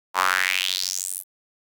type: tone with high-pass filter sweep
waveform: sawtooth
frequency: 92.8 Hz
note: F#2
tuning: 6 cents sharp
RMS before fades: -24 dBFS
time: 0.14-1.24 s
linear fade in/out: 50 ms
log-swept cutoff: 950 to 12000 Hz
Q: 3.8
effects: none